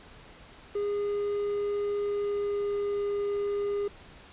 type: tone with pitch glide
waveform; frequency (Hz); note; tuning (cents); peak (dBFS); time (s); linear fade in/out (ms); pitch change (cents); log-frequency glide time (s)
triangle; 409.3 to 406.7; G#4 to G#4; -25 to -36; -25; 0.75-3.88; 5; -11; 1.88-2.93
effects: pink hiss -51 dBFS RMS until 4.32 s + resampled to 8000 Hz